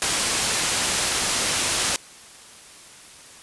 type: low-pass noise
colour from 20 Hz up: white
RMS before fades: -23 dBFS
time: 0.02-1.96 s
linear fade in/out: 0 ms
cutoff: 10000 Hz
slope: 12 dB/octave
effects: white hiss -45 dBFS RMS until 3.42 s + resampled to 24000 Hz